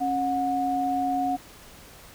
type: tone pair together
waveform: sine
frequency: 273.9 / 729 Hz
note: C#4 / F#5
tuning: -21 / -26 cents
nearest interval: octave + perfect fourth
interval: 1695 cents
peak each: -28 / -24 dBFS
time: 0-1.37 s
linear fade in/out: 20 ms
effects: pink hiss -48 dBFS RMS until 2.14 s